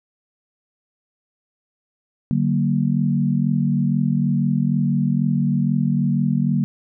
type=chord; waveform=sine; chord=D augmented; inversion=none; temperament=equal with one note detuned; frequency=146.83 / 189.1 / 233.1 Hz; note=D3 / F#3 / A#3; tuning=0 / +38 / 0 cents; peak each=-20 / -21 / -21 dBFS; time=2.31-6.64 s; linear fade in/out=0 ms; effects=none